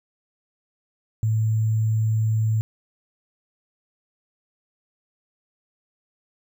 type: tone with sample-and-hold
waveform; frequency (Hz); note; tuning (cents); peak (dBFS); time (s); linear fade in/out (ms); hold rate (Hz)
sine; 110; A2; 0; -18; 1.23-2.61; 0; 7350
effects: none